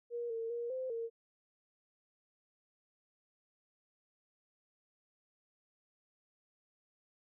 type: tone with pitch steps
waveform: sine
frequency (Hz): 474.9 / 455.1 / 472.9 / 517 / 459.8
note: A#4 / A#4 / A#4 / C5 / A#4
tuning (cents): +32 / -42 / +25 / -21 / -24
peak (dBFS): -36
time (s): 0.1-1.1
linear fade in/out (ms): 50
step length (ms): 200
effects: none